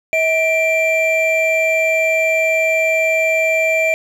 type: tone pair together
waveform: triangle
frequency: 642 / 2358 Hz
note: E5 / D7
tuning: -46 / +6 cents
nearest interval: octave + major seventh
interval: 2252 cents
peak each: -14 dBFS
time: 0.13-3.94 s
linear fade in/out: 0 ms
effects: 8-bit